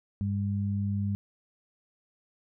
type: tone pair together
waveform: sine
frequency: 100.25 / 200.5 Hz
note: G2 / G3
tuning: +39 / +39 cents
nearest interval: octave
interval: 1200 cents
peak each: -28 / -31 dBFS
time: 0.21-1.15 s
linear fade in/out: 0 ms
effects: none